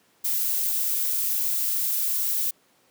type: noise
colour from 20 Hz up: violet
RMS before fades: -25 dBFS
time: 0.24-2.51 s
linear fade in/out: 10 ms
effects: pink hiss -62 dBFS RMS until 2.9 s + high-pass 200 Hz 12 dB/octave